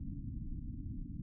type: low-pass noise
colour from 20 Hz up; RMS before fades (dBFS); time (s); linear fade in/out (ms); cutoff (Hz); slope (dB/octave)
pink; -42; 0-1.22; 5; 300; 96
effects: none